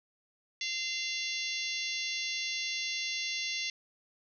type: harmonic tone with a mistuned harmonic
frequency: 690 Hz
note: F5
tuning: 21 cents flat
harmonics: 3 / 4 / 5 / 6 / 7 / 8 / 9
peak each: -38 / -39 / -40 / -41 / -41 / -42 / -43 dBFS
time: 0.61-3.7 s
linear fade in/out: 2 ms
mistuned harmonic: 7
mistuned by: -72 cents
effects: none